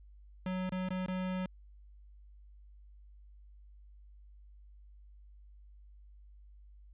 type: tone with dropouts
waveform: square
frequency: 185 Hz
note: F#3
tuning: in tune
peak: -34 dBFS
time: 0.46-1.46 s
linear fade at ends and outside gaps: 2 ms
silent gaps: 0.694-0.721 / 0.888-0.905 / 1.062-1.082 s
effects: added 50 Hz sine -53 dBFS peak until 6.93 s + resampled to 8000 Hz